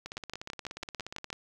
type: two click trains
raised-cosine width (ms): 0.2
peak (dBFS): -19 / -22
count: 8 / 22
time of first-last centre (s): 0.17-1.329 / 0.06-1.303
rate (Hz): 6.04 / 16.9
effects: 9-bit